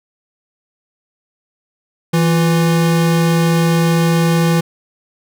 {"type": "tone pair together", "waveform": "square", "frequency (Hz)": [165.43, 350], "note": ["E3", "F4"], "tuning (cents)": [6, 4], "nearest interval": "octave + minor second", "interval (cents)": 1298, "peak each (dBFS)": [-12, -22], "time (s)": [2.13, 4.61], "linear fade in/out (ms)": 10, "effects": []}